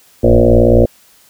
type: tone with frequency modulation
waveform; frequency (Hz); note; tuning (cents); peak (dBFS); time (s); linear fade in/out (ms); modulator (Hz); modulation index
sine; 293.7; D4; 0; -5; 0.23-0.86; 10; 59.2; 5.1
effects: white hiss -48 dBFS RMS until 1.29 s